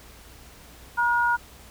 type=tone pair together; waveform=sine; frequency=953.6 / 1437 Hz; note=A#5 / F6; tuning=+39 / +49 cents; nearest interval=perfect fifth; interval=710 cents; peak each=-22 dBFS; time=0.97-1.37 s; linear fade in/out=20 ms; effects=added 60 Hz sine -50 dBFS peak until 1.7 s + pink hiss -49 dBFS RMS until 1.7 s